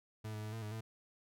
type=tone with pitch steps; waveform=40% pulse; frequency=108.5 / 106.8 / 107.4 / 112.6 / 105.8 / 111.3 Hz; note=A2 / G#2 / A2 / A2 / G#2 / A2; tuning=-24 / +49 / -41 / +40 / +33 / +20 cents; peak=-40 dBFS; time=0.24-0.81 s; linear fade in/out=10 ms; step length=95 ms; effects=none